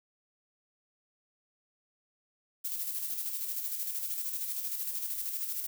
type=noise with tremolo; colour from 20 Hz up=violet; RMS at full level=-34 dBFS; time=2.64-5.67 s; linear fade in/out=10 ms; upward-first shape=square; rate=13 Hz; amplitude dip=40%; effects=none